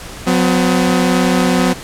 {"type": "tone pair together", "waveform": "sawtooth", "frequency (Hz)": [181.34, 253], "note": ["F#3", "B3"], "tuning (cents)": [-35, 42], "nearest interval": "tritone", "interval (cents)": 577, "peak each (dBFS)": -10, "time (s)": [0.26, 1.74], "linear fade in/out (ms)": 20, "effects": ["pink hiss -31 dBFS RMS until 1.83 s", "low-pass 11000 Hz 12 dB/octave"]}